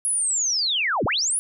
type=linear two-way sweep; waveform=sine; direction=down then up; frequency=10670 to 55 to 10670 Hz; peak=-20 dBFS; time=0.05-1.39 s; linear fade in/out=0 ms; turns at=1.05 s; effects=none